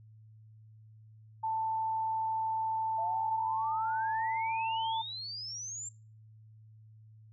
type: tone with pitch glide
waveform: sine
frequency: 886 to 895.8 Hz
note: A5 to A5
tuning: +12 to +31 cents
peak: -30 dBFS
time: 1.43-5.02 s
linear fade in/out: 10 ms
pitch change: +19 cents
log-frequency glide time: 4.18-4.36 s
type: exponential sweep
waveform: sine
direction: up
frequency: 658 to 7459 Hz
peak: -38 dBFS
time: 2.98-5.89 s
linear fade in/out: 5 ms
effects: noise-tail reverb RT60 0.4 s tail -23 dB re dry + added 109 Hz sine -53 dBFS peak until 7.32 s